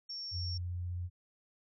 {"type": "tone", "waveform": "sine", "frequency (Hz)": 5480, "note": "F8", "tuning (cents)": -34, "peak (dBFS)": -39, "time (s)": [0.09, 0.58], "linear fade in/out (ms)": 10}
{"type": "tone with vibrato", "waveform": "sine", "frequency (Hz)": 88.6, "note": "F2", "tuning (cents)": 25, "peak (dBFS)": -35, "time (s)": [0.31, 1.1], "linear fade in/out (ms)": 50, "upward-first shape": "triangle", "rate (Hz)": 15, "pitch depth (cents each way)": 14}
{"effects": []}